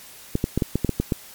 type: clicks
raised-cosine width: 3 ms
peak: -7 dBFS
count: 9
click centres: 0.354 / 0.441 / 0.576 / 0.622 / 0.756 / 0.847 / 0.893 / 1 / 1.122 s
effects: white hiss -44 dBFS RMS until 1.34 s + MP3 96 kbps